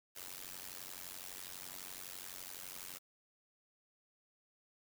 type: noise with amplitude modulation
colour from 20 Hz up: white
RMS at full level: -44 dBFS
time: 0.15-2.99 s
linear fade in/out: 20 ms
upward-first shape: sine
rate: 91.9 Hz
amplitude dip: 100%
effects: none